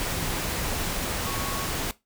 sine tone in noise, 1108.7 Hz, C#6, in tune, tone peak -35 dBFS, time 1.26-1.66 s, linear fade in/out 0 ms, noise pink, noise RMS -29 dBFS, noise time 0-1.91 s, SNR -9 dB, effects noise-tail reverb RT60 0.2 s tail -18 dB re dry

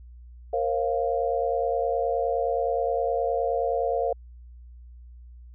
sine chord, Bb suspended second, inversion none, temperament equal with one note detuned, 466.2 / 535.8 / 698.5 Hz, Bb4 / C5 / F5, 0 / +41 / 0 cents, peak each -27 dBFS, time 0.53-4.13 s, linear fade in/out 5 ms, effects added 60 Hz sine -43 dBFS peak until 5.54 s

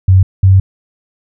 sine tone pair in turn, 94.1 / 95.47 Hz, F#2 / G2, +30 / -45 cents, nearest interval unison, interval 25 cents, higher second, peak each -3 dBFS, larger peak neither, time 0.08-0.23 / 0.43-0.6 s, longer second, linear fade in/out 5 ms, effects none

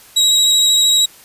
30% pulse tone with vibrato, 3847 Hz, B7, 46 cents flat, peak -7 dBFS, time 0.16-1.06 s, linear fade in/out 10 ms, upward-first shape square, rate 13 Hz, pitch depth 13 cents each way, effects white hiss -43 dBFS RMS until 1.24 s + resampled to 32000 Hz

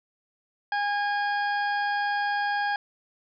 harmonic tone with a mistuned harmonic, 818 Hz, G#5, 26 cents flat, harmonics 1 / 2 / 3 / 4 / 5 / 6, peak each -26 / -28 / -43 / -42 / -47 / -43 dBFS, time 0.72-2.76 s, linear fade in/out 2 ms, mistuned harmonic 5, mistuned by +99 cents, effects none

